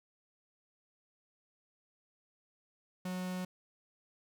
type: tone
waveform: 45% pulse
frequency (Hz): 183.1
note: F#3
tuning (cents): -18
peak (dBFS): -36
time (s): 3.05-3.45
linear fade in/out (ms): 5
effects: none